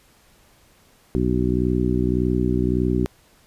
harmonic tone, 61.74 Hz, B1, in tune, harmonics 1 / 2 / 3 / 4 / 5 / 6, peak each -25 / -25 / -25 / -25 / -25 / -25 dBFS, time 1.15-3.06 s, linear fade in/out 0 ms, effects pink hiss -56 dBFS RMS until 3.46 s + resampled to 32000 Hz

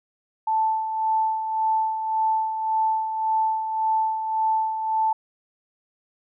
sine tone with tremolo, 880 Hz, A5, in tune, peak -18 dBFS, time 0.47-5.13 s, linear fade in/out 5 ms, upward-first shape sine, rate 1.8 Hz, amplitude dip 55%, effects none

